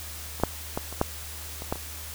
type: clicks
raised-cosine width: 1 ms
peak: -24 / -6 / -13 / -25 / -7 / -23 / -12 / -25 dBFS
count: 8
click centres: 0.4 / 0.436 / 0.775 / 0.926 / 1.014 / 1.621 / 1.725 / 1.757 s
effects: added 76 Hz sine -41 dBFS peak until 2.14 s + white hiss -40 dBFS RMS until 2.14 s